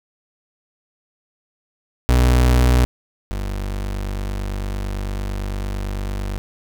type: tone pair in turn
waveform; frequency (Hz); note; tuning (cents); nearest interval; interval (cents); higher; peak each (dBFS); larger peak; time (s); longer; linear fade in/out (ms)
35% pulse; 61.74 / 48.91; B1 / G1; 0 / -3; major third; 403; first; -10 / -21; first; 2.09-2.85 / 3.31-6.38; second; 0
effects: none